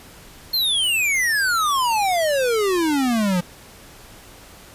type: exponential sweep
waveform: square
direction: down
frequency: 4300 to 172.1 Hz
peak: -18 dBFS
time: 0.53-3.41 s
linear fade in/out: 10 ms
effects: pink hiss -44 dBFS RMS until 4.74 s + resampled to 32000 Hz